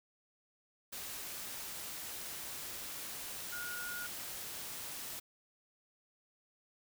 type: tone in noise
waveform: sine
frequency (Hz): 1435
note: F6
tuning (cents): +47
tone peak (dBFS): -41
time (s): 3.52-4.07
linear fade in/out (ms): 10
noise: white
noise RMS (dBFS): -44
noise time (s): 0.92-5.2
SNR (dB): 0
effects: none